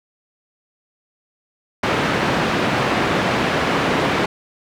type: band-pass noise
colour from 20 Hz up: pink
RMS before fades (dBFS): -19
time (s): 1.83-4.26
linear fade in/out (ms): 5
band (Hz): 160 to 2600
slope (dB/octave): 12
effects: none